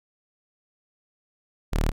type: tone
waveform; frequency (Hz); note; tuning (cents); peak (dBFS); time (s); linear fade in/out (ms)
sawtooth; 38; D#1; -40; -17; 1.72-1.92; 20
effects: none

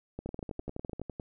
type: two click trains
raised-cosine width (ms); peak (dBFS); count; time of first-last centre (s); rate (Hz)
2; -24 / -24; 11 / 10; 0.19-1.198 / 0.26-1.016; 9.92 / 11.9
effects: none

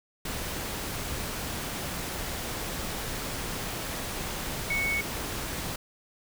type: tone in noise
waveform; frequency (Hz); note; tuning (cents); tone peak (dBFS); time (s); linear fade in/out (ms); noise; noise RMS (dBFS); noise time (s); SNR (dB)
sine; 2217; C#7; 0; -26; 4.7-5.01; 5; pink; -34; 0.25-5.76; +5
effects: none

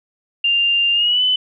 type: tone with pitch glide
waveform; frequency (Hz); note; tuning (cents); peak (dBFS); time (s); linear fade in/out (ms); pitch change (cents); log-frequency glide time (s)
sine; 2794 to 3012; F7 to F#7; 0 to +30; -13; 0.44-1.36; 5; +130; 0.93-1.23
effects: none

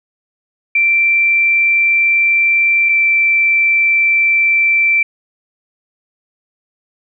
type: tone pair in turn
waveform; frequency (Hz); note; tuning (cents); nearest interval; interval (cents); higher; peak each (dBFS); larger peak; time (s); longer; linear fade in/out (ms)
sine; 2349 / 2339; D7 / D7; 0 / -8; unison; 8; first; -9; neither; 0.75-2.89 / 2.89-5.03; neither; 5
effects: none

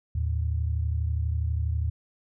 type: tone pair together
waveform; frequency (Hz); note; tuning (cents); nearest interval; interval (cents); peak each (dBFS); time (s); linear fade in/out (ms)
sine; 77.9 / 110.17; D#2 / A2; +3 / +3; tritone; 600; -25 / -30; 0.15-1.9; 5
effects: none

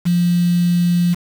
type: tone with quantisation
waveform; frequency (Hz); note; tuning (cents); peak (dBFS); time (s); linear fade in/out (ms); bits
sine; 174.6; F3; 0; -12; 0.05-1.15; 20; 5
effects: none

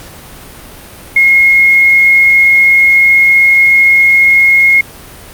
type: tone with quantisation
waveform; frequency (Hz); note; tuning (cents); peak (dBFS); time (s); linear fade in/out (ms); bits
sine; 2155; C#7; -49; -3; 1.16-4.81; 5; 5
effects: pink hiss -32 dBFS RMS until 5.33 s + Opus 48 kbps

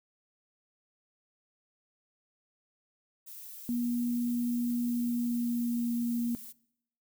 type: noise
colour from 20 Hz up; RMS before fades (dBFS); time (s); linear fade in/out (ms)
violet; -46; 3.26-6.53; 20
type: tone with pitch glide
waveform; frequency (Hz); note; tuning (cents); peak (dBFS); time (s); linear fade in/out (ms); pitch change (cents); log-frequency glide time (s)
sine; 240 to 236.6; B3 to A#3; -49 to +26; -28; 3.69-6.35; 0; -25; 4.81-5.93
effects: noise-tail reverb RT60 0.7 s tail -21 dB re dry

